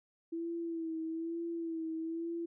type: tone with vibrato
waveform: sine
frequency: 329.6 Hz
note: E4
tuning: in tune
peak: -35 dBFS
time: 0.32-2.46 s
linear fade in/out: 10 ms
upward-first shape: sine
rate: 1.1 Hz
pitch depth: 42 cents each way
effects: none